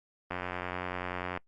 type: click train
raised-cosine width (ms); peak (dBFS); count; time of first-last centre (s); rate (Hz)
0.5; -19; 97; 0.31-1.374; 90.2
effects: noise-tail reverb RT60 0.1 s tail -24 dB re dry + Opus 32 kbps